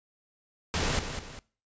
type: noise with echo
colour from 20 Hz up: pink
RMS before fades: -28 dBFS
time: 0.74-0.99 s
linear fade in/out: 0 ms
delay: 200 ms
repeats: 2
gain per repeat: -8 dB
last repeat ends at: 1.39 s
effects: noise-tail reverb RT60 0.4 s tail -22 dB re dry + resampled to 16000 Hz